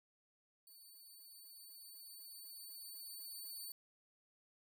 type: tone with level ramp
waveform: 10% pulse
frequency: 4504 Hz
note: C#8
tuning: 27 cents sharp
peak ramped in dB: -52 to -39 dBFS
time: 0.67-3.72 s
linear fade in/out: 2 ms
effects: none